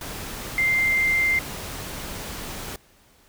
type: tone in noise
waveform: sine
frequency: 2093 Hz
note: C7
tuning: in tune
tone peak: -18 dBFS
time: 0.58-1.39 s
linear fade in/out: 2 ms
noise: pink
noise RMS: -34 dBFS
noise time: 0.01-2.76 s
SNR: +13 dB
effects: pink hiss -57 dBFS RMS until 3.28 s